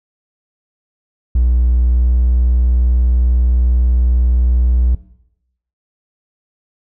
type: tone with pitch glide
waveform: triangle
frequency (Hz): 60.8 to 61.19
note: B1 to B1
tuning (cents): -26 to -15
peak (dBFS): -7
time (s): 1.35-4.95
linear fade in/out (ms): 5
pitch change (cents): +11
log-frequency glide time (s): 1.84-2.12
effects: noise-tail reverb RT60 0.8 s tail -18 dB re dry + tanh soft clip ceiling -3 dBFS